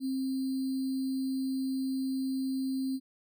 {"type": "tone with sample-and-hold", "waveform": "sine", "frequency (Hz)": 264.7, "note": "C4", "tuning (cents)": 20, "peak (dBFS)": -29, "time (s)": [0, 3], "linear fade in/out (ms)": 50, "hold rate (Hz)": 4410, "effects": []}